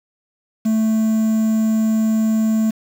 triangle tone with quantisation, 220 Hz, A3, in tune, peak -12 dBFS, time 0.65-2.71 s, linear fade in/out 10 ms, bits 6, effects none

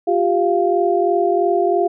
sine tone cluster, 353.6 / 396.6 / 695 Hz, F4 / G4 / F5, +22 / +20 / -9 cents, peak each -18 dBFS, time 0.07-1.88 s, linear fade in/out 10 ms, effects none

